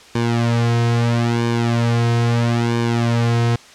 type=tone with flanger; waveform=sawtooth; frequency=117.6 Hz; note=A#2; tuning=16 cents sharp; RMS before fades=-17 dBFS; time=0.15-3.56 s; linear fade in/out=5 ms; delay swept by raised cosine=1.5 to 3.5 ms; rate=0.76 Hz; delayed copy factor=-1; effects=white hiss -43 dBFS RMS until 3.74 s + low-pass 6000 Hz 12 dB/octave